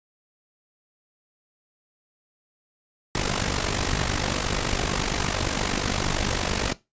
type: noise with amplitude modulation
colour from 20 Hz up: pink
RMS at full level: -22 dBFS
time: 3.15-6.73 s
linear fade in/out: 0 ms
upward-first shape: sine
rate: 48.8 Hz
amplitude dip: 75%
effects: noise-tail reverb RT60 0.2 s tail -17 dB re dry + resampled to 16000 Hz